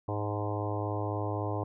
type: harmonic tone with a mistuned harmonic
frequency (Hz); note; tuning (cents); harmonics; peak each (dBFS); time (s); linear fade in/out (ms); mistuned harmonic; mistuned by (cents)
103.83; G#2; 0; 1 / 3 / 4 / 5 / 6 / 7 / 8 / 9 / 10; -33 / -38 / -39 / -40 / -41 / -41 / -42 / -43 / -43; 0.08-1.64; 5; 8; +20
effects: none